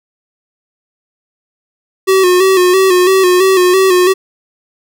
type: tone with vibrato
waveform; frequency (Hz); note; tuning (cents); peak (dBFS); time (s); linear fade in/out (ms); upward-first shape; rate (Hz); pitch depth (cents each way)
square; 371.3; F#4; +6; -7; 2.07-4.14; 20; square; 3; 48
effects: none